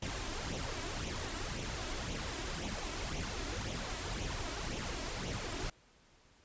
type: noise with flanger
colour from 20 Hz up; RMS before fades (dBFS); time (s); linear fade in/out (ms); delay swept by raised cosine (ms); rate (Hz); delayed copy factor
pink; -39; 0.02-5.7; 5; 0.31 to 3.11; 1.9; +0.55
effects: pink hiss -65 dBFS RMS until 6.44 s + resampled to 16000 Hz